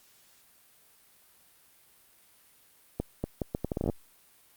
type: accelerating click train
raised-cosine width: 2 ms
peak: -16 dBFS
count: 13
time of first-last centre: 3-3.898 s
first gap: 240 ms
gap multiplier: 0.74
effects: white hiss -61 dBFS RMS until 4.56 s + Opus 48 kbps